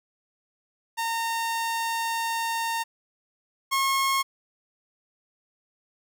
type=tone pair in turn; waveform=sawtooth; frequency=916 / 1084 Hz; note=A#5 / C#6; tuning=-31 / -39 cents; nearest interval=minor third; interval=292 cents; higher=second; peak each=-22 / -18 dBFS; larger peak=second; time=0.97-2.84 / 3.71-4.23 s; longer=first; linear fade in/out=20 ms; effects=none